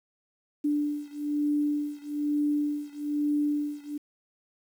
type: beating tone pair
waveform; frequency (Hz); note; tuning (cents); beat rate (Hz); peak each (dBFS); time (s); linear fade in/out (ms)
sine; 293.7 / 294.8; D4 / D4; 0 / +7; 1.1; -28 / -29; 0.64-3.98; 10
effects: 9-bit